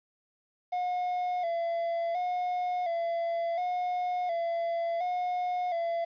triangle tone with vibrato, 698 Hz, F5, 1 cent flat, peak -26 dBFS, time 0.72-6.05 s, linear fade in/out 10 ms, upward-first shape square, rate 0.7 Hz, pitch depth 56 cents each way, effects resampled to 11025 Hz + 10-bit

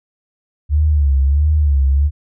sine tone with vibrato, 72 Hz, D2, 34 cents flat, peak -10 dBFS, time 0.69-2.11 s, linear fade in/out 50 ms, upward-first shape sine, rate 1.5 Hz, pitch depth 110 cents each way, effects none

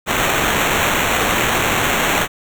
violet noise with sample-and-hold, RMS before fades -17 dBFS, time 0.06-2.28 s, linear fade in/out 50 ms, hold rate 4900 Hz, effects none

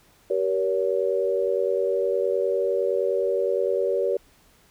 sine tone cluster, 385.5 / 474.5 / 565 Hz, G4 / A#4 / C#5, -29 / +31 / +33 cents, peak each -25 dBFS, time 0.3-4.17 s, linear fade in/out 5 ms, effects pink hiss -58 dBFS RMS until 4.7 s

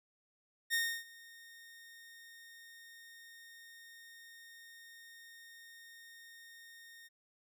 sawtooth tone with ADSR envelope, 1843 Hz, A#6, 20 cents flat, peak -26 dBFS, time 0.7-7.09 s, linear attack 38 ms, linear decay 300 ms, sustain -24 dB, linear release 27 ms, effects none

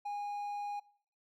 triangle tone, 820 Hz, G#5, 22 cents flat, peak -34 dBFS, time 0.05-0.8 s, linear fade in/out 10 ms, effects noise-tail reverb RT60 0.6 s tail -23 dB re dry

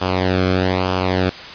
sawtooth tone with flanger, 92.5 Hz, F#2, in tune, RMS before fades -18 dBFS, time 0.01-1.3 s, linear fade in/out 10 ms, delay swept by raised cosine 0.5 to 1.08 ms, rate 1.1 Hz, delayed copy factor -0.75, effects white hiss -33 dBFS RMS until 1.54 s + resampled to 11025 Hz

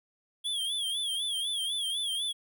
square tone with vibrato, 3322 Hz, G#7, in tune, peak -30 dBFS, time 0.44-2.33 s, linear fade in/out 20 ms, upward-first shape sine, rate 4 Hz, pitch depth 100 cents each way, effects none

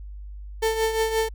35% pulse tone with tremolo, 444.7 Hz, A4, 18 cents sharp, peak -17 dBFS, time 0.62-1.29 s, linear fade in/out 10 ms, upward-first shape triangle, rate 5.7 Hz, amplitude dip 65%, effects added 50 Hz sine -35 dBFS peak until 1.34 s

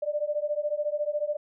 sine beating tone pair, 587.3 / 601.3 Hz, D5 / D5, 0 / +41 cents, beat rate 14 Hz, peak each -29 dBFS, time 0.02-1.37 s, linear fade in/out 10 ms, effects none

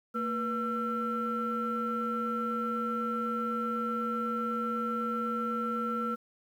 sine tone cluster, 228 / 484.4 / 1346 Hz, A#3 / B4 / E6, -38 / -34 / +36 cents, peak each -33 / -36 / -31 dBFS, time 0.14-6.16 s, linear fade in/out 20 ms, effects tanh soft clip ceiling -23 dBFS + 10-bit

